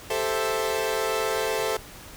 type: chord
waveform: sawtooth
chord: A minor seventh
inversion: third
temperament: equal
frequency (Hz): 392 / 440 / 523.3 / 659.3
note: G4 / A4 / C5 / E5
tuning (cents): 0 / 0 / 0 / 0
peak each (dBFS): -29 / -23 / -26 / -28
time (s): 0.1-1.77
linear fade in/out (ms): 5
effects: pink hiss -44 dBFS RMS until 2.16 s